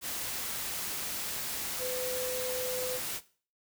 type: tone in noise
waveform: sine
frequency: 506 Hz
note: B4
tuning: 42 cents sharp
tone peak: -34 dBFS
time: 1.78-3 s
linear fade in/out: 50 ms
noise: white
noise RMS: -36 dBFS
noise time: 0.01-3.21 s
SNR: -1 dB
effects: noise-tail reverb RT60 0.4 s tail -17 dB re dry